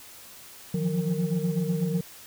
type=tone cluster; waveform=sine; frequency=156.2 / 171.8 / 180 / 460.3 Hz; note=D#3 / F3 / F#3 / A#4; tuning=+7 / -28 / -47 / -22 cents; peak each=-29 / -28 / -27 / -32 dBFS; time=0.74-2.01 s; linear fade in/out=5 ms; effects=tanh soft clip ceiling -17 dBFS + white hiss -47 dBFS RMS until 2.26 s